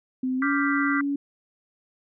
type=tone with pitch glide; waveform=sine; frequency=257.5 to 282.4 Hz; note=C4 to C#4; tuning=-28 to +32 cents; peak=-23 dBFS; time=0.23-1.16 s; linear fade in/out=5 ms; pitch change=+160 cents; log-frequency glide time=0.38-0.46 s
type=chord; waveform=sine; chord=G dominant seventh; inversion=second; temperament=equal; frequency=1174.7 / 1396.9 / 1568 / 1975.5 Hz; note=D6 / F6 / G6 / B6; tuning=0 / 0 / 0 / 0 cents; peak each=-29 dBFS; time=0.42-1.01 s; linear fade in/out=2 ms
effects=none